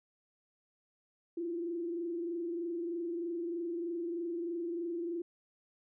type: tone with frequency modulation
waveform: sine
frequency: 341.1 Hz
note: F4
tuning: 41 cents flat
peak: -34 dBFS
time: 1.37-5.22 s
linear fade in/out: 5 ms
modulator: 23.2 Hz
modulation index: 0.57
effects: none